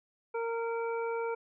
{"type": "harmonic tone", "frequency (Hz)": 461.3, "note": "A#4", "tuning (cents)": -18, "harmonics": [1, 2, 3, 5], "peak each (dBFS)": [-32, -38, -42, -46], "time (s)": [0.34, 1.35], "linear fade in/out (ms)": 10, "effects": []}